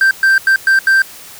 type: tone bursts at uneven times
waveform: triangle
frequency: 1568 Hz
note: G6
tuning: in tune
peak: -5 dBFS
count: 5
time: 0.01-0.11 / 0.23-0.38 / 0.47-0.56 / 0.67-0.79 / 0.87-1.02 s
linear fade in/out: 2 ms
effects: white hiss -35 dBFS RMS until 1.39 s